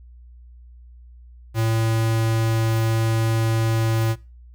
square tone, 112.6 Hz, A2, 40 cents sharp, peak -19 dBFS, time 1.54-4.16 s, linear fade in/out 50 ms, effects noise-tail reverb RT60 0.3 s tail -21 dB re dry + added 60 Hz sine -42 dBFS peak until 4.54 s

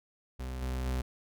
40% pulse tone with level steps, 63.8 Hz, C2, 43 cents flat, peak -35 / -31 / -29 dBFS, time 0.39-1.02 s, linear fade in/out 10 ms, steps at 0.61 / 0.85 s, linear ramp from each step 20 ms, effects none

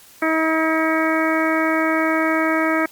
harmonic tone with a mistuned harmonic, 319.1 Hz, D#4, 44 cents sharp, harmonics 1 / 2 / 3 / 4 / 5 / 6 / 7, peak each -20 / -23 / -28 / -24 / -26 / -27 / -26 dBFS, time 0.22-2.86 s, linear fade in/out 5 ms, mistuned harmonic 5, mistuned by +15 cents, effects white hiss -47 dBFS RMS until 2.91 s + Opus 48 kbps

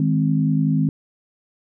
sine chord, Ab major, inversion second, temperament equal with one note detuned, 157.1 / 207.7 / 261.6 Hz, Eb3 / Ab3 / C4, +17 / 0 / 0 cents, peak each -18 / -23 / -21 dBFS, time 0-0.89 s, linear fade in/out 2 ms, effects none

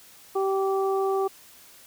harmonic tone, 387.6 Hz, G4, 20 cents flat, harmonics 1 / 2 / 3, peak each -23 / -29 / -32 dBFS, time 0.35-1.28 s, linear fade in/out 10 ms, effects white hiss -51 dBFS RMS until 1.86 s

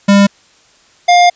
square tone pair in turn, 200 / 706.4 Hz, G3 / F5, +35 / +20 cents, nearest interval octave + minor seventh, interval 2185 cents, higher second, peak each -5 dBFS, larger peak neither, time 0.08-0.27 / 1.08-1.3 s, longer second, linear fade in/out 10 ms, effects white hiss -48 dBFS RMS until 1.35 s + resampled to 16000 Hz

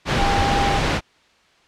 sine tone in noise, 799 Hz, G5, 33 cents sharp, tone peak -20 dBFS, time 0.16-0.81 s, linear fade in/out 50 ms, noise pink, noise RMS -19 dBFS, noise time 0.05-1.01 s, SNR -4 dB, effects white hiss -56 dBFS RMS until 1.67 s + low-pass 4000 Hz 12 dB/octave

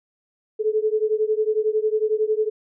sine beating tone pair, 427.3 / 438.3 Hz, G#4 / A4, +49 / -7 cents, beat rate 11 Hz, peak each -21 / -22 dBFS, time 0.59-2.5 s, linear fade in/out 20 ms, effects none

